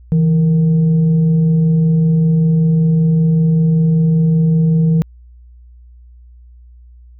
sine tone with frequency modulation, 163.1 Hz, E3, 18 cents flat, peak -9 dBFS, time 0.12-5.02 s, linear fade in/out 0 ms, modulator 301 Hz, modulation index 0.26, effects added 60 Hz sine -38 dBFS peak until 7.19 s

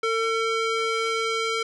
square tone with band-pass filter sweep, 450.6 Hz, A4, 41 cents sharp, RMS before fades -25 dBFS, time 0.03-1.63 s, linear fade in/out 5 ms, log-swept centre 1600 to 2500 Hz, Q 0.71, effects resampled to 24000 Hz

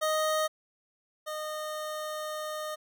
25% pulse tone pair in turn, 622.3 / 614.1 Hz, D#5 / D#5, 0 / -23 cents, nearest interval unison, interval 23 cents, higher first, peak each -22 / -30 dBFS, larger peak first, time 0.01-0.48 / 1.26-2.76 s, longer second, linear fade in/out 20 ms, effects none

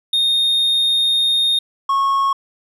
triangle tone pair in turn, 3687 / 1096.2 Hz, A#7 / C#6, -20 / -20 cents, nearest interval octave + major sixth, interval 2100 cents, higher first, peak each -12 dBFS, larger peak neither, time 0.13-1.59 / 1.89-2.33 s, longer first, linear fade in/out 5 ms, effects resampled to 32000 Hz

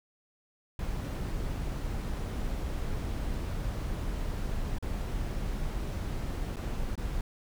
brown noise with dropouts, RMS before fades -33 dBFS, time 0.79-7.21 s, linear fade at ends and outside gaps 2 ms, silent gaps 4.785-4.825 / 6.56-6.567 / 6.955-6.977 s, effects none

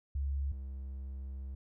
sine / triangle tone pair in turn, 69.3 / 66.8 Hz, C#2 / C2, 0 / +36 cents, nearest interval minor second, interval 64 cents, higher first, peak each -31 / -37 dBFS, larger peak first, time 0.15-0.52 / 0.52-1.55 s, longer second, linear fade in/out 5 ms, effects none

